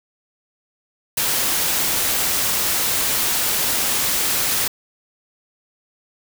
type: noise with ADSR envelope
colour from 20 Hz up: white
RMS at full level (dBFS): -18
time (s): 1.17-4.68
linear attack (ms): 8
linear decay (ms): 3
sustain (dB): -2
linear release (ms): 5
effects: none